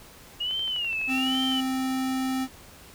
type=tone with vibrato; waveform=sine; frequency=2845 Hz; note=F7; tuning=31 cents sharp; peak=-26 dBFS; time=0.4-1.61 s; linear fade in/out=10 ms; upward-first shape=sine; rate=1.2 Hz; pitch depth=160 cents each way
type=click train; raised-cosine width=0.3 ms; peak=-27 dBFS; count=13; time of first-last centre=0.51-1.518 s; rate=11.9 Hz
type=tone; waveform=square; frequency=261.6 Hz; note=C4; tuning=in tune; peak=-26 dBFS; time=1.07-2.48 s; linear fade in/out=50 ms
effects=pink hiss -49 dBFS RMS until 2.94 s